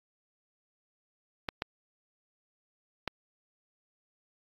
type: clicks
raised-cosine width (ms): 0.3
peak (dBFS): -15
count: 3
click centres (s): 1.488 / 1.621 / 3.077
effects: AAC 32 kbps